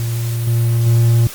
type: tone with level steps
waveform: triangle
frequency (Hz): 116.54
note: A#2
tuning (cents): 0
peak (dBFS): -15 / -10 / -7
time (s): 0-1.27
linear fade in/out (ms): 0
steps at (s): 0.47 / 0.86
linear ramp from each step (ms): 2
effects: white hiss -32 dBFS RMS until 1.34 s + Opus 48 kbps